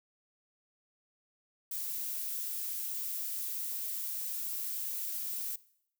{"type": "noise", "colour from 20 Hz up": "violet", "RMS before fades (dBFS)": -37, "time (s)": [1.71, 5.56], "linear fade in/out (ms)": 5, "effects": ["noise-tail reverb RT60 0.7 s tail -20 dB re dry"]}